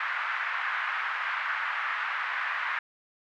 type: band-pass noise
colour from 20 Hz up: white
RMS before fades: -31 dBFS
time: 0-2.79 s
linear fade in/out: 5 ms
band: 1100 to 1900 Hz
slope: 24 dB/octave
effects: none